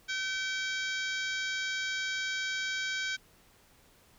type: harmonic tone with a mistuned harmonic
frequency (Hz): 766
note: G5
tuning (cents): -40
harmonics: 2 / 3 / 4 / 5 / 6 / 7 / 8 / 9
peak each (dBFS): -34 / -38 / -40 / -42 / -44 / -45 / -46 / -47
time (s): 0.08-3.17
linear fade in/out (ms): 20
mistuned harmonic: 4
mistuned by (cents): +74
effects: pink hiss -62 dBFS RMS until 4.18 s